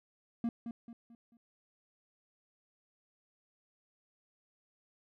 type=tone with echo; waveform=triangle; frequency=233.1 Hz; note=A#3; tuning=in tune; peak=-28 dBFS; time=0.44-0.49 s; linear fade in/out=2 ms; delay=220 ms; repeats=4; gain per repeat=-8 dB; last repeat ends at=1.37 s; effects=none